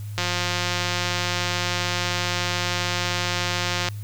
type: click train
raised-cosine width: 0.2 ms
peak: -7 dBFS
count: 657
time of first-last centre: 0.18-3.886 s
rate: 177 Hz
effects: added 104 Hz sine -30 dBFS peak until 4.03 s + white hiss -50 dBFS RMS until 4.03 s